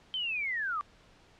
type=linear sweep; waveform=sine; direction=down; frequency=3136 to 1144 Hz; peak=-30 dBFS; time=0.14-0.81 s; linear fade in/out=0 ms; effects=pink hiss -60 dBFS RMS until 1.39 s + low-pass 5000 Hz 12 dB/octave